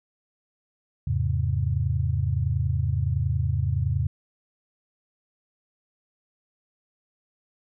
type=chord; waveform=sine; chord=E augmented; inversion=none; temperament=equal with one note detuned; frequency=82.41 / 103.83 / 133.87 Hz; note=E2 / G#2 / B#2; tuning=0 / 0 / +40 cents; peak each=-26 dBFS; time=1.07-4.07 s; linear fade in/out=5 ms; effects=none